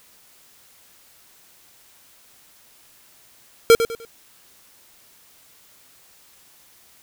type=tone with echo; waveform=square; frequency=459.8 Hz; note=A#4; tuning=24 cents flat; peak=-8 dBFS; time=3.7-3.75 s; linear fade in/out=0 ms; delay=100 ms; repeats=3; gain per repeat=-10 dB; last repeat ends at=4.05 s; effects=white hiss -53 dBFS RMS until 7.02 s